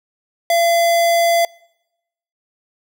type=tone; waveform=square; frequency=680 Hz; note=F5; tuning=46 cents flat; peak=-13 dBFS; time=0.5-1.45 s; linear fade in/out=2 ms; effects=noise-tail reverb RT60 0.9 s tail -26 dB re dry